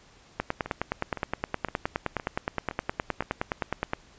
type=two click trains; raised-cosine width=0.5 ms; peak=-11 / -19 dBFS; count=35 / 6; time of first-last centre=0.4-3.934 / 0.66-3.224 s; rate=9.62 / 1.95 Hz; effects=pink hiss -56 dBFS RMS until 4.18 s + resampled to 16000 Hz